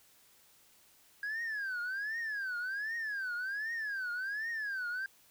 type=tone with vibrato; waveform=sine; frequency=1629 Hz; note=G#6; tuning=34 cents flat; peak=-32 dBFS; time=1.23-5.06 s; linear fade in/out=2 ms; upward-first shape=triangle; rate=1.3 Hz; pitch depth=250 cents each way; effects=tanh soft clip ceiling -33 dBFS + white hiss -64 dBFS RMS until 5.3 s